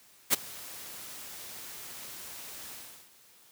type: noise with ADSR envelope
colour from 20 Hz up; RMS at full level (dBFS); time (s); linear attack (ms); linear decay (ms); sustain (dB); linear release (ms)
white; -21; 0.3-3.11; 34; 16; -23; 390
effects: white hiss -59 dBFS RMS until 3.51 s + high-pass 60 Hz 12 dB/octave